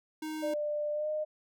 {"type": "tone", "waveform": "square", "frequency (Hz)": 311.1, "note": "D#4", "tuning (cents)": 0, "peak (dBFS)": -36, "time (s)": [0.22, 0.54], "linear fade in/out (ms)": 5}
{"type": "tone with pitch glide", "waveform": "sine", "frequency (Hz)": [595, 612.1], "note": ["D5", "D#5"], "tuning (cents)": [22, -28], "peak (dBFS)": -30, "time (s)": [0.42, 1.25], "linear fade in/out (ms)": 20, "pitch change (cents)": 50, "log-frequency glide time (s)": [0.93, 1.09]}
{"effects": []}